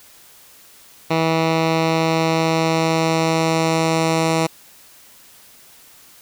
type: tone with low-pass filter sweep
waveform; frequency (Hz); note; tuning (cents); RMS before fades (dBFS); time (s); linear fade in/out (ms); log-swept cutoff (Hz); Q
10% pulse; 162.2; E3; -28; -18; 1.1-4.47; 10; 3800 to 8400; 1
effects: white hiss -47 dBFS RMS until 6.21 s